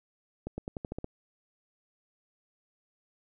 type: accelerating click train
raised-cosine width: 2 ms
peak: -22 dBFS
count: 8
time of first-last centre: 0.47-1.044 s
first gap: 110 ms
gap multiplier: 0.9
effects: none